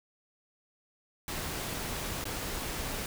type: noise with dropouts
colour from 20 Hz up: pink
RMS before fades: -36 dBFS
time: 1.28-3.06 s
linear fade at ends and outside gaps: 1 ms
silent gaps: 2.241-2.254 s
effects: none